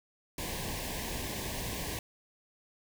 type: band-stop noise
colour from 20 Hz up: pink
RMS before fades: -37 dBFS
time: 0.38-1.99 s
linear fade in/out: 2 ms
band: 1100 to 1600 Hz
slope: 96 dB/octave
effects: none